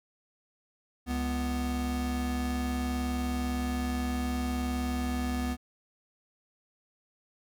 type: tone pair together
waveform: square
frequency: 69.16 / 246.9 Hz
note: C#2 / B3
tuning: -3 / 0 cents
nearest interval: octave + minor seventh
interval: 2203 cents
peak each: -33 / -32 dBFS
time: 1.06-5.57 s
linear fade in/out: 50 ms
effects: none